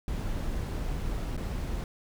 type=noise with dropouts; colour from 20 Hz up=brown; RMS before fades=-32 dBFS; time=0.08-1.84 s; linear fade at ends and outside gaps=1 ms; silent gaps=1.366-1.376 s; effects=none